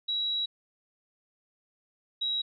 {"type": "tone pair in turn", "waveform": "sine", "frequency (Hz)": [3883, 3856], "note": ["B7", "B7"], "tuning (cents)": [-30, -42], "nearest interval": "unison", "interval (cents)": 12, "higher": "first", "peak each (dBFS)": [-27, -27], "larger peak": "neither", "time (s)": [[0.08, 0.46], [2.21, 2.42]], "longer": "first", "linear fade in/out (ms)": 10, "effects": []}